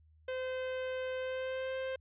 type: tone with pitch glide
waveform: 45% pulse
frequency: 515 to 524.3 Hz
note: C5 to C5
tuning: -28 to +3 cents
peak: -35 dBFS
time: 0.28-1.96 s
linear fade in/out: 5 ms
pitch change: +31 cents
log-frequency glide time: 1.18-1.75 s
effects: added 78 Hz sine -61 dBFS peak until 2 s + resampled to 8000 Hz